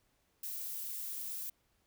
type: noise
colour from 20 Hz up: violet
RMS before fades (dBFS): -41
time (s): 0.43-1.5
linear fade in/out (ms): 5
effects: pink hiss -75 dBFS RMS until 1.86 s